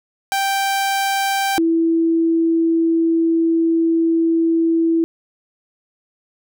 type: tone pair in turn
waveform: sawtooth / sine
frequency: 784 / 329.6 Hz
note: G5 / E4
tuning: 0 / 0 cents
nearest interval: octave + minor third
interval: 1500 cents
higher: first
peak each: -13 dBFS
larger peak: neither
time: 0.32-1.58 / 1.58-5.04 s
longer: second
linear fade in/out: 0 ms
effects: none